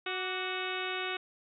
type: harmonic tone with a mistuned harmonic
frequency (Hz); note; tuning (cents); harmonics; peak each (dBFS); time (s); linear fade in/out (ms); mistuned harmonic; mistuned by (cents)
370; F#4; 0; 1 / 2 / 3 / 4 / 5 / 6 / 7 / 8 / 9 / 10; -39 / -42 / -42 / -40 / -45 / -41 / -41 / -43 / -49 / -43; 0.06-1.17; 5; 3; +69
effects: none